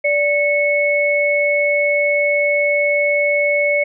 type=tone pair together; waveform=sine; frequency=583.2 / 2202 Hz; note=D5 / C#7; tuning=-12 / -12 cents; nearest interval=octave + major seventh; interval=2300 cents; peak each=-16 dBFS; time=0.04-3.84 s; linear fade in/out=10 ms; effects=none